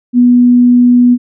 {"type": "tone", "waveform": "sine", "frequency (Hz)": 244.8, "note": "B3", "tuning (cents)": -15, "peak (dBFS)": -3, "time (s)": [0.13, 1.18], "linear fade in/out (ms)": 50, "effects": []}